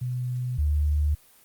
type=tone pair in turn; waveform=sine; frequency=124.9 / 74.27 Hz; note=B2 / D2; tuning=+20 / +20 cents; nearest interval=major sixth; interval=900 cents; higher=first; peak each=-26 / -20 dBFS; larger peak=second; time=0.01-0.58 / 0.58-1.15 s; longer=neither; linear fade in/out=10 ms; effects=white hiss -56 dBFS RMS until 1.44 s + Opus 32 kbps